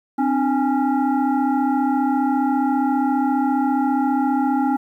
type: tone with frequency modulation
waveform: sine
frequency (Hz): 261.6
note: C4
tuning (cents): 0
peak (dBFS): -16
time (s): 0.18-4.77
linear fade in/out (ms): 10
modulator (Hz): 558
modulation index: 1.2
effects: 9-bit